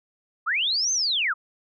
sine linear two-way sweep, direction up then down, 1133 to 6370 to 1133 Hz, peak -21 dBFS, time 0.46-1.34 s, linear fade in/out 20 ms, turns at 0.92 s, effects none

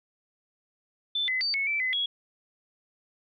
sine tone with pitch steps, 3528 / 2025 / 4597 / 2201 / 2326 / 2028 / 3332 Hz, A7 / B6 / D8 / C#7 / D7 / B6 / G#7, +4 / +43 / -38 / -13 / -17 / +45 / +5 cents, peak -25 dBFS, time 1.15-2.06 s, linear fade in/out 5 ms, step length 130 ms, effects none

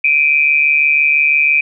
sine tone pair together, 2353 / 2499 Hz, D7 / D#7, +3 / +7 cents, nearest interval minor second, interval 104 cents, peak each -12 dBFS, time 0.04-1.61 s, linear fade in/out 5 ms, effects none

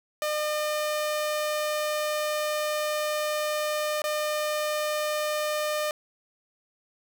sawtooth tone with dropouts, 605 Hz, D#5, 49 cents flat, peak -22 dBFS, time 0.22-5.91 s, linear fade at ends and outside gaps 1 ms, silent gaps 4.019-4.04 s, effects none

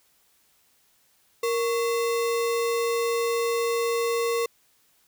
sine tone with sample-and-hold, 466.2 Hz, A#4, in tune, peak -22 dBFS, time 1.43-4.46 s, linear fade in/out 5 ms, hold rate 1575 Hz, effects white hiss -64 dBFS RMS until 5.07 s

